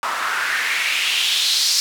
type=noise with band-pass filter sweep; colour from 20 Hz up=white; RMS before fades=-20 dBFS; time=0.03-1.8 s; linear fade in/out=0 ms; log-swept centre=1100 to 5100 Hz; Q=3.1; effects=none